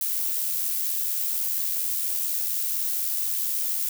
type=noise with amplitude modulation; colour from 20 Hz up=violet; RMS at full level=-25 dBFS; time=0.01-3.89 s; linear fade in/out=2 ms; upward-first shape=sine; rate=84.2 Hz; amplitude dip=35%; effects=none